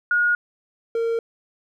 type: tone pair in turn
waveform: sine / triangle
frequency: 1440 / 459.8 Hz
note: F#6 / A#4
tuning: -47 / -24 cents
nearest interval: octave + minor sixth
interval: 1977 cents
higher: first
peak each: -16 / -18 dBFS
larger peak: first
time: 0.11-0.35 / 0.95-1.19 s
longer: neither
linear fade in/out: 2 ms
effects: none